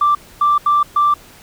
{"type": "tone bursts at uneven times", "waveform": "sine", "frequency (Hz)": 1174.7, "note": "D6", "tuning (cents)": 0, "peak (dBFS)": -9, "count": 4, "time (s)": [[0.01, 0.15], [0.41, 0.58], [0.66, 0.83], [0.96, 1.14]], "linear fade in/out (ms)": 5, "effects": ["tanh soft clip ceiling -6 dBFS", "pink hiss -43 dBFS RMS until 1.42 s"]}